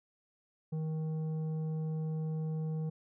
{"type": "tone with tanh clipping", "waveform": "sine", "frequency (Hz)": 157.6, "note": "D#3", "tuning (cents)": 23, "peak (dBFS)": -34, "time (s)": [0.72, 2.9], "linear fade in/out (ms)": 10, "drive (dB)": 8, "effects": []}